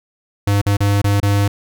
square tone with dropouts, 101 Hz, G#2, 48 cents flat, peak -13 dBFS, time 0.47-1.48 s, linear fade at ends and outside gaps 5 ms, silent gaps 0.615-0.663 / 0.769-0.804 / 1.017-1.042 / 1.202-1.228 s, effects none

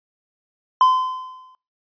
triangle tone with exponential decay, 1026 Hz, C6, 34 cents flat, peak -7 dBFS, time 0.81-1.55 s, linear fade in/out 1 ms, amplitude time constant 160 ms, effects noise-tail reverb RT60 0.3 s tail -23 dB re dry + resampled to 11025 Hz

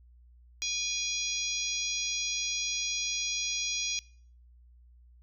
harmonic tone with a mistuned harmonic, 817 Hz, G#5, 29 cents flat, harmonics 3 / 4 / 5 / 6 / 7 / 8, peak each -36 / -37 / -39 / -39 / -35 / -39 dBFS, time 0.62-3.99 s, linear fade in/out 0 ms, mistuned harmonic 4, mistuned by +42 cents, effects noise-tail reverb RT60 0.5 s tail -23 dB re dry + added 60 Hz sine -54 dBFS peak until 5.22 s

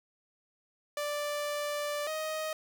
sawtooth tone pair in turn, 587.3 / 626 Hz, D5 / D#5, 0 / +10 cents, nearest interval minor second, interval 110 cents, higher second, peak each -28 / -29 dBFS, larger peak first, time 0.97-2.07 / 2.07-2.53 s, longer first, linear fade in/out 2 ms, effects none

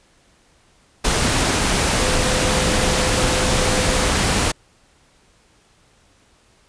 sine tone in noise, 510 Hz, C5, 44 cents flat, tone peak -25 dBFS, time 1.99-4.11 s, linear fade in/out 10 ms, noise pink, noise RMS -18 dBFS, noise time 1.04-4.52 s, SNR -10 dB, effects pink hiss -56 dBFS RMS until 6.68 s + resampled to 22050 Hz

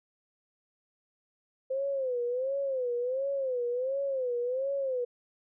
sine tone with vibrato, 517 Hz, C5, 21 cents flat, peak -28 dBFS, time 1.7-5.05 s, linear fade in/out 10 ms, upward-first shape sine, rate 1.4 Hz, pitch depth 130 cents each way, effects none

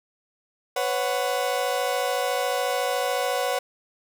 35% pulse chord, B suspended second, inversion none, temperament equal with one note detuned, 500.5 / 554.4 / 740 Hz, B4 / C#5 / F#5, +23 / 0 / 0 cents, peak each -26 dBFS, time 0.76-3.59 s, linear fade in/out 5 ms, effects none

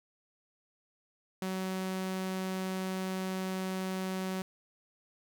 sawtooth tone, 187.9 Hz, F#3, 27 cents sharp, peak -29 dBFS, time 1.42-4.42 s, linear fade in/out 2 ms, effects none

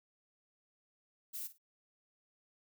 violet noise with echo, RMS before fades -42 dBFS, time 1.33-1.48 s, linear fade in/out 20 ms, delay 52 ms, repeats 2, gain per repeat -14 dB, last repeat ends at 1.584 s, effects none

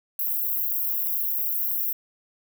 white high-pass noise, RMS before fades -26 dBFS, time 0.19-1.93 s, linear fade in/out 5 ms, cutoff 12000 Hz, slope 96 dB/octave, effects none

